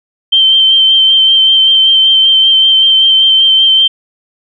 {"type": "tone with vibrato", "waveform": "sine", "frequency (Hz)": 3123, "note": "G7", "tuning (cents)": -7, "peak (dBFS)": -4, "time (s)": [0.32, 3.88], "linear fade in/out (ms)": 10, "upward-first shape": "sine", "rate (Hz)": 5.2, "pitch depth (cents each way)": 19, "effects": []}